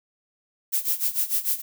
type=noise with tremolo; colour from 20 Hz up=violet; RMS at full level=-22 dBFS; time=0.72-1.62 s; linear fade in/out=20 ms; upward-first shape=sine; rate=6.7 Hz; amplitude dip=85%; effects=none